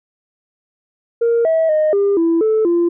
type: tone with pitch steps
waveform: sine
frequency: 466.2 / 647 / 617 / 400.9 / 332.3 / 437.2 / 343.5 Hz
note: A#4 / E5 / D#5 / G4 / E4 / A4 / F4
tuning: 0 / -32 / -15 / +39 / +14 / -11 / -29 cents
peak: -10 dBFS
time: 1.21-2.89 s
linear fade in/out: 10 ms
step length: 240 ms
effects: tanh soft clip ceiling -9 dBFS